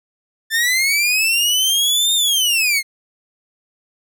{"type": "linear two-way sweep", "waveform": "sawtooth", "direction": "up then down", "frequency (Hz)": [1760, 3676, 2097], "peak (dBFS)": -11, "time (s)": [0.5, 2.83], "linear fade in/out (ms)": 50, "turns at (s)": 2.14, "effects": []}